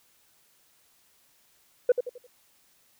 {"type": "tone with echo", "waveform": "sine", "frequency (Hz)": 493.9, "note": "B4", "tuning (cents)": 0, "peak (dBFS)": -13, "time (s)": [1.89, 1.92], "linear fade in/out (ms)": 5, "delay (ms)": 87, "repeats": 4, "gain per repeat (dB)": -9, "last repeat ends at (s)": 2.268, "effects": ["tanh soft clip ceiling -14 dBFS", "white hiss -64 dBFS RMS until 2.99 s"]}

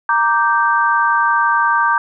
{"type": "chord", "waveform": "sine", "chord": "G minor", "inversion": "first", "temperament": "equal with one note detuned", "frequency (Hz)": [932.3, 1174.7, 1563.5], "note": ["Bb5", "D6", "G6"], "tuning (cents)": [0, 0, -5], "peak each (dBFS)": -16, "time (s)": [0.09, 1.98], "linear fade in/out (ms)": 2, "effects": []}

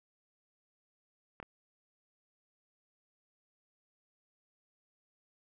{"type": "clicks", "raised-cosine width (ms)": 0.5, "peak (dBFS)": -29, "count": 2, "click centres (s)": [1.401, 1.428], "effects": []}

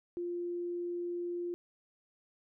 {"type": "tone", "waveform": "sine", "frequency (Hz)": 349.2, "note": "F4", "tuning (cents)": 0, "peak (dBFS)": -34, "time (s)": [0.17, 1.54], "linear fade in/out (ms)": 0, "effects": []}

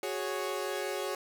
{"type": "chord", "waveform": "sawtooth", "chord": "F# suspended second", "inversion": "none", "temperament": "equal", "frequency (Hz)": [370, 415.3, 554.4], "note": ["F#4", "G#4", "C#5"], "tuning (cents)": [0, 0, 0], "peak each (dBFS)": -33, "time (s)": [0.03, 1.15], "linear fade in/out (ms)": 2, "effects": []}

